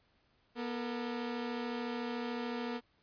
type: tone pair together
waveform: sawtooth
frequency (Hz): 241.7 / 449.7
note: B3 / A4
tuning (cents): -37 / +38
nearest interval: major seventh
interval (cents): 1075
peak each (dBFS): -33 / -38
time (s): 0.55-2.81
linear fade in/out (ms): 50
effects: pink hiss -72 dBFS RMS until 3.02 s + resampled to 11025 Hz